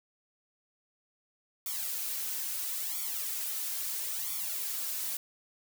blue noise with flanger, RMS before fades -35 dBFS, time 1.66-5.17 s, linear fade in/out 2 ms, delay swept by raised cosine 0.88 to 3.98 ms, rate 0.75 Hz, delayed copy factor +1, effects none

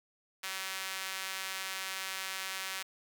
sawtooth tone with high-pass filter, 190.5 Hz, G3, 49 cents flat, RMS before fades -39 dBFS, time 0.43-2.83 s, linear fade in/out 10 ms, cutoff 1800 Hz, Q 0.87, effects none

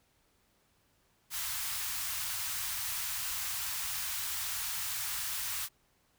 white band-stop noise, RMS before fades -36 dBFS, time 1.3-5.69 s, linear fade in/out 50 ms, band 120 to 900 Hz, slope 24 dB/octave, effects pink hiss -71 dBFS RMS until 6.18 s

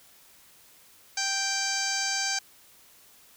harmonic tone, 784 Hz, G5, in tune, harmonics 1 / 2 / 3 / 4 / 5 / 6 / 7 / 8 / 9 / 10, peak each -36 / -33 / -36 / -41 / -41 / -32 / -37 / -32 / -40 / -41 dBFS, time 1.17-2.39 s, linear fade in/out 5 ms, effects white hiss -56 dBFS RMS until 3.36 s

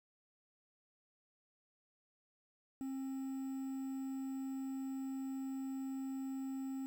triangle tone with quantisation, 267.1 Hz, C4, 36 cents sharp, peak -37 dBFS, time 2.81-6.86 s, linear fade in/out 0 ms, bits 10, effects none

